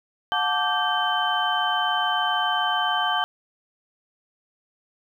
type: tone cluster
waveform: sine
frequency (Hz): 727 / 874 / 1164 / 1569 / 3078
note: F#5 / A5 / D6 / G6 / G7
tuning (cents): -31 / -12 / -16 / +1 / -32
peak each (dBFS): -27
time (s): 0.32-3.24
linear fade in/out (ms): 0
effects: 9-bit